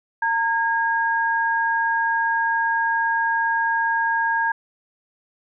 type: tone pair together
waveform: sine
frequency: 915 / 1632.6 Hz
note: A#5 / G#6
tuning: -32 / -30 cents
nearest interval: minor seventh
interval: 1002 cents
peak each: -21 dBFS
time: 0.22-4.52 s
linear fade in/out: 5 ms
effects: none